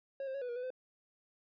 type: tone with pitch steps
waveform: triangle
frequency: 546 / 529 / 554 / 494.4 / 477.3 / 498.3 / 512 Hz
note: C#5 / C5 / C#5 / B4 / A#4 / B4 / C5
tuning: -26 / +19 / -1 / +2 / +41 / +15 / -38 cents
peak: -35 dBFS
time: 0.2-0.704 s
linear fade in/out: 2 ms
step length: 72 ms
effects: resampled to 11025 Hz